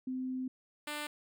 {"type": "tone pair in turn", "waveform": ["sine", "5% pulse"], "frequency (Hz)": [257.5, 297], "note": ["C4", "D4"], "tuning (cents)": [-28, 20], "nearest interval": "major second", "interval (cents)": 248, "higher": "second", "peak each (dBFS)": [-34, -26], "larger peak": "second", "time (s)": [[0.07, 0.48], [0.87, 1.07]], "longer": "first", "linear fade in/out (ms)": 5, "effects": []}